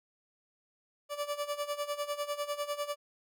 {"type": "tone with tremolo", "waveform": "30% pulse", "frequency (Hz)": 582, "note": "D5", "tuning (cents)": -16, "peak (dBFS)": -28, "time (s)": [1.09, 2.96], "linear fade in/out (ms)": 50, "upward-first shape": "sine", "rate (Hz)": 10, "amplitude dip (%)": 80, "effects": []}